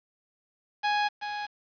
sawtooth tone with echo, 830.6 Hz, G#5, in tune, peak -20 dBFS, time 0.83-1.09 s, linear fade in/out 20 ms, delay 380 ms, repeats 1, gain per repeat -8 dB, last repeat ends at 1.47 s, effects resampled to 11025 Hz + 8-bit

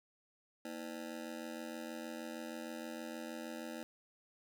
25% pulse ring-modulated tone, 277 Hz, C#4, 1 cent flat, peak -36 dBFS, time 0.65-3.83 s, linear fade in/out 0 ms, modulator 43.2 Hz, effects none

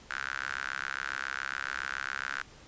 sawtooth tone with high-pass filter, 67.2 Hz, C2, 47 cents sharp, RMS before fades -36 dBFS, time 0.1-2.42 s, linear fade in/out 5 ms, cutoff 1500 Hz, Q 6.5, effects pink hiss -54 dBFS RMS until 2.67 s + resampled to 16000 Hz

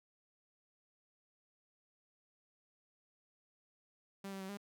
sawtooth tone with pitch steps, 196.3 / 193.7 / 190.4 / 201.7 Hz, G3 / G3 / F#3 / G3, +3 / -20 / +50 / +50 cents, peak -39 dBFS, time 4.24-4.572 s, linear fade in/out 5 ms, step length 83 ms, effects none

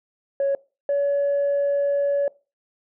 sine tone pair in turn, 554.4 / 566.4 Hz, C#5 / C#5, 0 / +37 cents, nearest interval unison, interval 37 cents, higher second, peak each -17 dBFS, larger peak neither, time 0.4-0.55 / 0.89-2.28 s, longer second, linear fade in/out 2 ms, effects noise-tail reverb RT60 0.3 s tail -22 dB re dry + tanh soft clip ceiling -16 dBFS

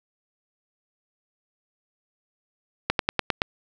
slowing click train, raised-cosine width 0.3 ms, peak -4 dBFS, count 6, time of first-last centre 2.9-3.419 s, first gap 92 ms, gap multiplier 1.06, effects none

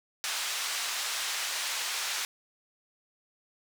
white band-pass noise, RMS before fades -33 dBFS, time 0.24-2.25 s, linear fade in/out 0 ms, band 970 to 6300 Hz, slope 12 dB/octave, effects none

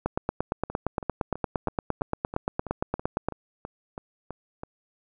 two click trains, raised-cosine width 1 ms, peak -11 / -21 dBFS, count 29 / 13, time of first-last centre 0.06-3.286 / 0.7-4.634 s, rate 8.68 / 3.05 Hz, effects none

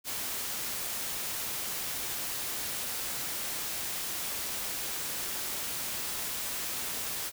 white noise, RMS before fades -35 dBFS, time 0.04-7.32 s, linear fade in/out 50 ms, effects none

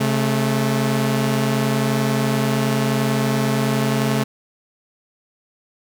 sawtooth tone pair together, 134.74 / 217.6 Hz, C#3 / A3, -49 / -19 cents, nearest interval minor sixth, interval 830 cents, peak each -16 dBFS, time 0-4.24 s, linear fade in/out 10 ms, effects none

